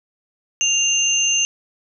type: tone pair together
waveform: sine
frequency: 2794 / 6272 Hz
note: F7 / G8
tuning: 0 / 0 cents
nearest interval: octave + major second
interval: 1400 cents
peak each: -18 dBFS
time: 0.61-1.45 s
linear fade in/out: 0 ms
effects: none